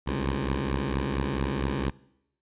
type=beating tone pair; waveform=10% pulse; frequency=65.9 / 70.3 Hz; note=C2 / C#2; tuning=+13 / +25 cents; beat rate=4.4 Hz; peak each=-21 dBFS; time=0.06-1.91 s; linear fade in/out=20 ms; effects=noise-tail reverb RT60 0.8 s tail -22 dB re dry + resampled to 8000 Hz